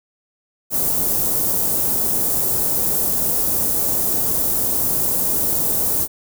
white band-stop noise, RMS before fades -19 dBFS, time 0.7-6.08 s, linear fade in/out 50 ms, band 590 to 11000 Hz, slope 12 dB/octave, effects none

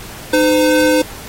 square tone pair together, 306.6 / 510.3 Hz, D#4 / C5, -25 / -43 cents, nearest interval major sixth, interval 882 cents, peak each -14 / -13 dBFS, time 0.33-1.02 s, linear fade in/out 5 ms, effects pink hiss -33 dBFS RMS until 1.28 s + AAC 48 kbps

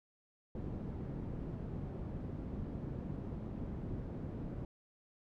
white low-pass noise, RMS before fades -42 dBFS, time 0.55-4.65 s, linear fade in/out 2 ms, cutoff 220 Hz, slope 12 dB/octave, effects none

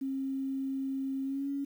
sine tone with pitch glide, 269.1 to 279.1 Hz, C4 to C#4, +49 to +12 cents, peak -31 dBFS, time 0.01-1.65 s, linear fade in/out 10 ms, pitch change +63 cents, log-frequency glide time 1.24-1.48 s, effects 10-bit

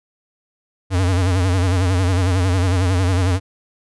square tone with vibrato, 91.7 Hz, F#2, 15 cents flat, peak -15 dBFS, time 0.9-3.4 s, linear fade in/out 50 ms, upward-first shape sine, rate 11 Hz, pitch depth 92 cents each way, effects resampled to 24000 Hz

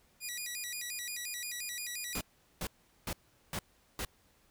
10% pulse tone with vibrato, 2179 Hz, C#7, 30 cents flat, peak -29 dBFS, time 0.2-2.22 s, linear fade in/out 50 ms, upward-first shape square, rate 5.7 Hz, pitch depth 200 cents each way
pink noise bursts, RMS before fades -37 dBFS, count 5, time 2.15-4.05 s, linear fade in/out 2 ms, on 60 ms, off 400 ms
effects pink hiss -68 dBFS RMS until 4.5 s

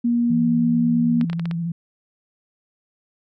sine tone, 237.5 Hz, A#3, 33 cents sharp, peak -16 dBFS, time 0.04-1.25 s, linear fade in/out 10 ms
sine tone with vibrato, 168.3 Hz, E3, 36 cents sharp, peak -22 dBFS, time 0.3-1.72 s, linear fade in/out 5 ms, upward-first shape square, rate 14 Hz, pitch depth 29 cents each way
clicks, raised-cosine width 0.3 ms, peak -17 dBFS, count 6, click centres 1.212 / 1.299 / 1.331 / 1.396 / 1.456 / 1.512 s
effects none

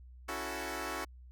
10% pulse chord, F# minor seventh, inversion second, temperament equal, 277.2 / 329.6 / 370 / 440 Hz, C#4 / E4 / F#4 / A4, 0 / 0 / 0 / 0 cents, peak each -35 / -34 / -33 / -35 dBFS, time 0.28-1.05 s, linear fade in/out 10 ms, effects added 62 Hz sine -50 dBFS peak until 1.31 s

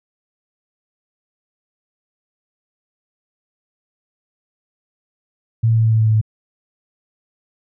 sine tone with pitch steps, 113.7 / 112.98 / 112.26 / 111.55 / 110.85 / 110.14 / 109.45 / 108.75 Hz, A#2 / A2 / A2 / A2 / A2 / A2 / A2 / A2, -43 / +46 / +35 / +24 / +13 / +2 / -9 / -20 cents, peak -11 dBFS, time 5.63-6.214 s, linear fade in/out 10 ms, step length 73 ms, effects none

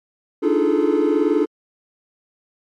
triangle tone cluster, 291.5 / 310.4 / 345.3 / 418.4 / 439.6 Hz, D4 / D#4 / F4 / G#4 / A4, -13 / -4 / -20 / +13 / -2 cents, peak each -19 dBFS, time 0.42-1.46 s, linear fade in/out 20 ms, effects tanh soft clip ceiling -4 dBFS + MP3 64 kbps

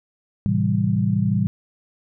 sine chord, A minor seventh, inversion none, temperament equal, 110 / 130.81 / 164.81 / 196 Hz, A2 / C3 / E3 / G3, 0 / 0 / 0 / 0 cents, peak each -22 / -25 / -24 / -21 dBFS, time 0.46-1.47 s, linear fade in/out 0 ms, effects none

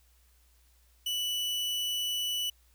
40% pulse tone, 2965 Hz, F#7, 3 cents sharp, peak -29 dBFS, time 1.06-2.5 s, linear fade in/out 5 ms, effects added 60 Hz sine -62 dBFS peak until 2.74 s + white hiss -68 dBFS RMS until 2.74 s

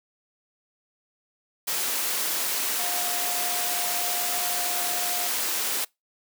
sine tone in noise, 710 Hz, F5, 28 cents sharp, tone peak -34 dBFS, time 2.79-5.28 s, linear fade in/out 10 ms, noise white, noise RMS -27 dBFS, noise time 1.67-5.85 s, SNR -10 dB, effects noise-tail reverb RT60 0.2 s tail -25 dB re dry + high-pass 300 Hz 12 dB/octave

